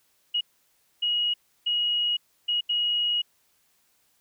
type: tone bursts at uneven times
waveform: sine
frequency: 2895 Hz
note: F#7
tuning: 38 cents flat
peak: -22 dBFS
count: 5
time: 0.34-0.41 / 1.02-1.34 / 1.66-2.17 / 2.48-2.61 / 2.69-3.22 s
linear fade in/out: 10 ms
effects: white hiss -67 dBFS RMS until 4.2 s